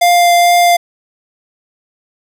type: tone with vibrato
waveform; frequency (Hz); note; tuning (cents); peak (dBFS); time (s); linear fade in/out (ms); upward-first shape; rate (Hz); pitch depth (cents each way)
square; 698.5; F5; 0; -7; 0.01-0.77; 10; triangle; 2.3; 9
effects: none